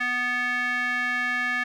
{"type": "tone with band-pass filter", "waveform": "square", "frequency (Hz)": 246.9, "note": "B3", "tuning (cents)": 0, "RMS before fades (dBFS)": -26, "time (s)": [0, 1.64], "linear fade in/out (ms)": 10, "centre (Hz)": 1900, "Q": 7.2, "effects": []}